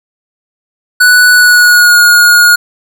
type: tone with pitch glide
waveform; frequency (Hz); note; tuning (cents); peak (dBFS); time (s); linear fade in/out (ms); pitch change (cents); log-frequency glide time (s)
square; 1480 to 1437; F#6 to F6; 0 to +49; -3; 1-2.56; 10; -51; 1.32-1.98
effects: none